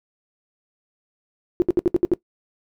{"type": "tone bursts", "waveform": "sine", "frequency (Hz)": 352.2, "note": "F4", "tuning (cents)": 15, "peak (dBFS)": -12, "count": 7, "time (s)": [1.6, 2.136], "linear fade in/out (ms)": 0, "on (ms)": 20, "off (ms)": 66, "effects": ["noise-tail reverb RT60 0.1 s tail -19 dB re dry"]}